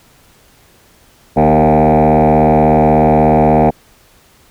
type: tone with frequency modulation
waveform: sine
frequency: 466.2 Hz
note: A#4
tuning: in tune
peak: -4 dBFS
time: 1.36-3.71 s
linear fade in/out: 20 ms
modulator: 76.5 Hz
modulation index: 4.5
effects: tanh soft clip ceiling -5 dBFS + pink hiss -48 dBFS RMS until 4.5 s